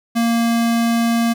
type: tone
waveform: square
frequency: 232.1 Hz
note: A#3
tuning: 7 cents flat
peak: -15 dBFS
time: 0.15-1.34 s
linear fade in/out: 20 ms
effects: none